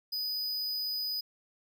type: tone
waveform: square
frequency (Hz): 4978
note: D#8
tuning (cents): 0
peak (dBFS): -32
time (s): 0.12-1.21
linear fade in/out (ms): 10
effects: none